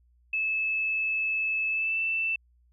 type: tone with pitch glide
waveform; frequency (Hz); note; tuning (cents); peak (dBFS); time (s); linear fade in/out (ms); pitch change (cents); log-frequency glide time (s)
sine; 2609 to 2659; E7 to E7; -18 to +14; -25; 0.33-2.36; 5; +32; 1.69-2
effects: added 60 Hz sine -60 dBFS peak until 2.72 s